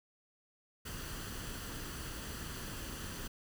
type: noise with comb filter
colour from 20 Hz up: pink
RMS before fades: -43 dBFS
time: 0.85-3.28 s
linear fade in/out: 10 ms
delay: 0.66 ms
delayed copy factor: +0.5
effects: none